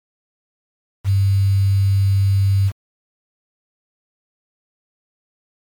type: tone with quantisation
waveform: sine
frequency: 98 Hz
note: G2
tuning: in tune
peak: -12 dBFS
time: 1.04-2.72 s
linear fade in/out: 50 ms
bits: 6
effects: MP3 96 kbps